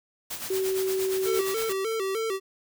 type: noise with tremolo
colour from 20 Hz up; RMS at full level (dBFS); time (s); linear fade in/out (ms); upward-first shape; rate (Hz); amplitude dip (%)
white; -33; 0.3-1.73; 10; sine; 8.6; 60
type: tone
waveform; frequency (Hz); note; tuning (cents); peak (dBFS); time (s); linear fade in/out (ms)
sine; 380; F#4; +46; -24; 0.5-1.41; 5
type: tone with vibrato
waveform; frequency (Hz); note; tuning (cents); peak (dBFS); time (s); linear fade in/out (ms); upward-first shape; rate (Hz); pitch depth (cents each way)
square; 415.3; G#4; 0; -27; 1.24-2.4; 50; square; 3.3; 130
effects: none